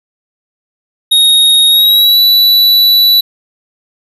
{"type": "tone with pitch glide", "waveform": "square", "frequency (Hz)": [3746, 3950], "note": ["A#7", "B7"], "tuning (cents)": [8, 0], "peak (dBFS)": -5, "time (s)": [1.11, 3.21], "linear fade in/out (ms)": 10, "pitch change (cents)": 92, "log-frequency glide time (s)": [1.69, 2.19], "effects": []}